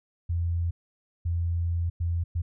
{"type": "tone bursts at uneven times", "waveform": "sine", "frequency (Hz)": 85.2, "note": "F2", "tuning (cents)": -42, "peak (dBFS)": -24, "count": 4, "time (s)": [[0.29, 0.71], [1.25, 1.9], [2, 2.24], [2.35, 2.42]], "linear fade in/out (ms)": 10, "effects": []}